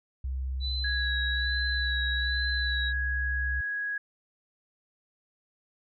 sine tone with pitch glide, 65.41 to 64.88 Hz, C2 to C2, 0 to -14 cents, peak -29 dBFS, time 0.24-3.61 s, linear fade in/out 5 ms, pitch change -14 cents, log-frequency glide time 0.4-2.67 s
sine tone with vibrato, 3951 Hz, B7, in tune, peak -32 dBFS, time 0.6-2.93 s, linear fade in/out 50 ms, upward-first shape sine, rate 1.2 Hz, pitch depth 41 cents each way
sine tone, 1661 Hz, G#6, in tune, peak -29 dBFS, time 0.84-3.98 s, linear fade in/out 5 ms
effects none

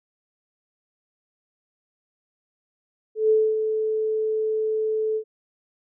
sine tone with ADSR envelope, 435.7 Hz, A4, 17 cents flat, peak -14 dBFS, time 3.15-5.24 s, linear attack 150 ms, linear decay 250 ms, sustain -7 dB, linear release 79 ms, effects none

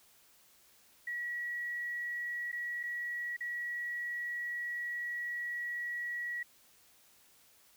sine tone with dropouts, 1924 Hz, B6, 46 cents flat, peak -35 dBFS, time 1.07-6.43 s, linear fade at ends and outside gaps 5 ms, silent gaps 2.517-2.527 / 2.831-2.835 / 3.366-3.406 s, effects white hiss -64 dBFS RMS until 7.76 s

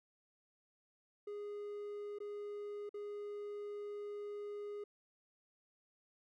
triangle tone with dropouts, 412.4 Hz, G#4, 12 cents flat, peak -40 dBFS, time 1.27-4.84 s, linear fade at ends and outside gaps 5 ms, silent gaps 2.187-2.202 / 2.893-2.941 s, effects none

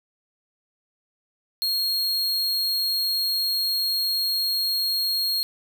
45% pulse tone, 4263 Hz, C8, 32 cents sharp, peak -21 dBFS, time 1.62-5.43 s, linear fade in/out 0 ms, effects none

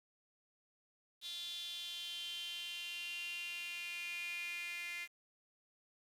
sawtooth tone with high-pass filter sweep, 347 Hz, F4, 11 cents flat, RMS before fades -44 dBFS, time 1.21-5.08 s, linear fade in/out 50 ms, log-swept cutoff 3600 to 2200 Hz, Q 9.2, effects resampled to 32000 Hz + 10-bit

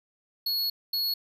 square tone bursts at uneven times, 4349 Hz, C#8, 34 cents flat, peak -26 dBFS, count 2, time 0.46-0.7 / 0.93-1.14 s, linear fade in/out 5 ms, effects none

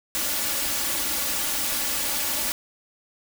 white noise with comb filter, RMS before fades -26 dBFS, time 0.15-2.52 s, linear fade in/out 0 ms, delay 3.5 ms, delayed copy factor +0.65, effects none

